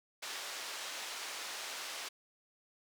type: band-pass noise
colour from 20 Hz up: white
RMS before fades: -43 dBFS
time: 0.22-2.09 s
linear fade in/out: 10 ms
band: 520 to 5500 Hz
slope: 12 dB/octave
effects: none